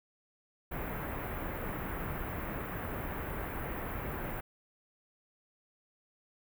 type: band-stop noise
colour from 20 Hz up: pink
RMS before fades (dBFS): -38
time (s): 0.71-4.41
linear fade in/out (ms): 10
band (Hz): 2100 to 15000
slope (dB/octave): 24
effects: none